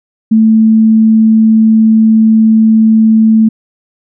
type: tone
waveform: sine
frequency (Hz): 220.8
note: A3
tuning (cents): +6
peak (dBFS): -3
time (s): 0.31-3.49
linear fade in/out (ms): 10
effects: none